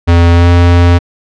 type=tone with pitch glide; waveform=square; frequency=85.5 to 87.04 Hz; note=F2 to F2; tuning=-36 to -5 cents; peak=-4 dBFS; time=0.07-0.99 s; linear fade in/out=20 ms; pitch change=+31 cents; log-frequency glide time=0.32-0.49 s; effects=low-pass 4000 Hz 12 dB/octave